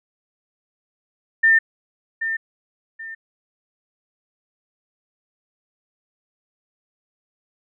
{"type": "tone with echo", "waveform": "sine", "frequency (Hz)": 1803, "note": "A6", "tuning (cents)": 42, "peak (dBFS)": -11, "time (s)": [1.43, 1.59], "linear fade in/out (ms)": 10, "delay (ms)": 780, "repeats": 2, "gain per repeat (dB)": -10, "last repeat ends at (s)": 3.15, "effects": []}